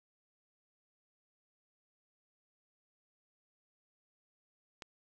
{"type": "click", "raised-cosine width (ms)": 0.2, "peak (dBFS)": -27, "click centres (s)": 4.822, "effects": []}